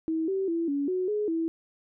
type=tone with pitch steps; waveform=sine; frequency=321.5 / 385.3 / 334 / 283 / 368.3 / 419.9 / 327.8 Hz; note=E4 / G4 / E4 / C#4 / F#4 / G#4 / E4; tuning=-43 / -30 / +23 / +36 / -8 / +19 / -10 cents; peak=-25 dBFS; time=0.08-1.48 s; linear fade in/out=0 ms; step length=200 ms; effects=none